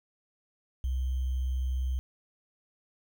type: tone with sample-and-hold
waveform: sine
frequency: 64.3 Hz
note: C2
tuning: 30 cents flat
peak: -27 dBFS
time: 0.84-1.99 s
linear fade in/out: 0 ms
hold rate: 3150 Hz
effects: none